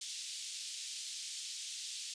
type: band-pass noise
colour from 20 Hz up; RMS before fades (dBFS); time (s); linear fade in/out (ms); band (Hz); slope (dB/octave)
pink; -44; 0.01-2.14; 5; 3300 to 8700; 24
effects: resampled to 22050 Hz